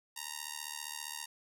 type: tone with amplitude modulation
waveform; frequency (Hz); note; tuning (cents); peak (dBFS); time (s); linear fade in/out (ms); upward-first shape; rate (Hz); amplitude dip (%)
5% pulse; 932.3; A#5; 0; -24; 0.16-1.26; 10; sine; 75.1; 95
effects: none